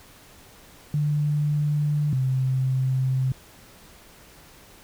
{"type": "tone pair in turn", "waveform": "sine", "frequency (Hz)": [148.2, 130.86], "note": ["D3", "C3"], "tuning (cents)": [16, 1], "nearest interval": "major second", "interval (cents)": 215, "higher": "first", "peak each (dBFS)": -20, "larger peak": "neither", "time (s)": [[0.94, 2.13], [2.13, 3.32]], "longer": "neither", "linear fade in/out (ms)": 2, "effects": ["pink hiss -50 dBFS RMS until 4.83 s"]}